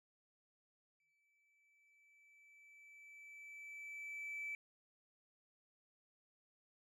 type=tone with exponential growth; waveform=triangle; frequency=2313 Hz; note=D7; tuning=27 cents flat; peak=-38 dBFS; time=1-4.55 s; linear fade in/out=1 ms; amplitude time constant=770 ms; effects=tanh soft clip ceiling -38 dBFS